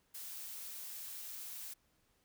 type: noise with amplitude modulation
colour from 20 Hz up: blue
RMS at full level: -45 dBFS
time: 0.14-1.74 s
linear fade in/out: 10 ms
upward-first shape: sine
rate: 284 Hz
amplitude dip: 30%
effects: pink hiss -75 dBFS RMS until 2.24 s